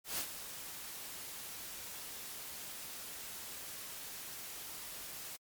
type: noise with ADSR envelope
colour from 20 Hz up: white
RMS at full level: -36 dBFS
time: 0.04-5.37 s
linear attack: 140 ms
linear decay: 81 ms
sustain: -10 dB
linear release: 17 ms
effects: MP3 96 kbps